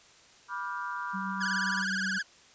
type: chord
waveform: sine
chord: G dominant seventh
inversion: first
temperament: just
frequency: 980 / 1176 / 1411.2 / 1568 Hz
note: B5 / D6 / F6 / G6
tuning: -14 / +2 / +18 / 0 cents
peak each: -37 / -38 / -38 / -42 dBFS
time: 0.48-1.85 s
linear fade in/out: 50 ms
type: tone with tremolo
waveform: sine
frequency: 191.3 Hz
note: G3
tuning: 42 cents flat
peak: -34 dBFS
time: 1.13-2.19 s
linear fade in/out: 20 ms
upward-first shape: sine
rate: 7.8 Hz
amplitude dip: 25%
type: tone with vibrato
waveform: 45% pulse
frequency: 1568 Hz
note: G6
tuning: in tune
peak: -29 dBFS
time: 1.4-2.23 s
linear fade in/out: 20 ms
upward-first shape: triangle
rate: 19 Hz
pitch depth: 170 cents each way
effects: white hiss -57 dBFS RMS until 2.54 s + resampled to 16000 Hz